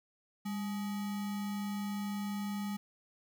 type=tone with sample-and-hold; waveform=sine; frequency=202.1 Hz; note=G#3; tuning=47 cents flat; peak=-34 dBFS; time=0.45-2.77 s; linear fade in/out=10 ms; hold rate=1050 Hz; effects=none